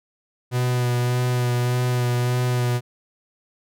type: tone with vibrato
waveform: 45% pulse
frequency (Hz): 123.47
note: B2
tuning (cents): 0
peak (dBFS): -19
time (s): 0.51-2.81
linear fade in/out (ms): 50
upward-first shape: sine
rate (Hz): 1.7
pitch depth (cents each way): 18
effects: none